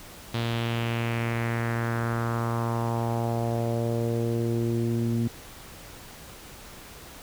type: tone with low-pass filter sweep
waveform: sawtooth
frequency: 116.54 Hz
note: A#2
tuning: in tune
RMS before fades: -27 dBFS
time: 0.34-5.28 s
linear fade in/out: 5 ms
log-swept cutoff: 3800 to 260 Hz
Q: 2.7
effects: pink hiss -45 dBFS RMS until 7.22 s